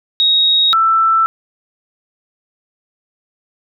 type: tone pair in turn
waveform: sine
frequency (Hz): 3772 / 1329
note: A#7 / E6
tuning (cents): +20 / +14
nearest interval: octave + tritone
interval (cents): 1806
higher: first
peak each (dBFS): -9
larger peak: neither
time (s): 0.2-0.73 / 0.73-1.26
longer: neither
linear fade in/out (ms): 0
effects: none